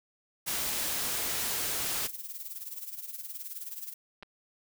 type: noise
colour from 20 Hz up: white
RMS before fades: -32 dBFS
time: 0.46-2.08 s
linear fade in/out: 20 ms
type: noise with tremolo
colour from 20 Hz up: violet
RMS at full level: -38 dBFS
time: 2.03-3.94 s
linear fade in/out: 10 ms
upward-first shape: sine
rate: 19 Hz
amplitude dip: 70%
type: clicks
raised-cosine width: 0.3 ms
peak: -30 / -29 dBFS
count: 2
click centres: 4.226 / 4.231 s
effects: none